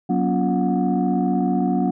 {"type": "tone cluster", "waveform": "sine", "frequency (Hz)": [184.3, 239.7, 279.9, 350.5, 730], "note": ["F#3", "A#3", "C#4", "F4", "F#5"], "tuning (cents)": [-7, 48, 17, 6, -24], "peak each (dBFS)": [-21, -22, -22, -27, -25], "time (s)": [0.09, 1.91], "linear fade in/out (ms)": 10, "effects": ["tanh soft clip ceiling -10 dBFS"]}